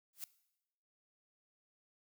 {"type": "noise with exponential growth", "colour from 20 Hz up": "blue", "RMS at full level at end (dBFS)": -39, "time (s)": [0.13, 0.24], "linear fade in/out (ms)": 2, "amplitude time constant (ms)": 22, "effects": ["noise-tail reverb RT60 0.9 s tail -19 dB re dry"]}